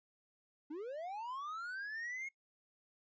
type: linear sweep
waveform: triangle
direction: up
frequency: 281.8 to 2178 Hz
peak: -39 dBFS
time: 0.7-2.29 s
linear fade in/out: 10 ms
effects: noise-tail reverb RT60 0.1 s tail -21 dB re dry + resampled to 16000 Hz